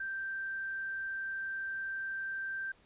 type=tone; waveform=sine; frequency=1568 Hz; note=G6; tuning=in tune; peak=-35 dBFS; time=0-2.72 s; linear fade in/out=5 ms; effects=pink hiss -65 dBFS RMS until 2.85 s + resampled to 8000 Hz